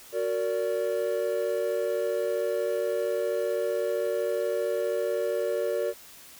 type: chord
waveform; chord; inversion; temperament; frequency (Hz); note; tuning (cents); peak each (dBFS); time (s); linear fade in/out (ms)
triangle; Gb augmented; none; just; 370 / 462.5 / 578.1; Gb4 / Bb4 / D5; 0 / -14 / -27; -30 / -27 / -27; 0.12-5.94; 50
effects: white hiss -49 dBFS RMS until 6.39 s